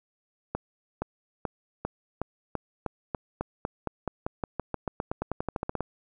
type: accelerating click train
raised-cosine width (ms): 1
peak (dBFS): -15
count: 28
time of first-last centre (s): 0.55-5.807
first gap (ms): 470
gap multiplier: 0.92
effects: none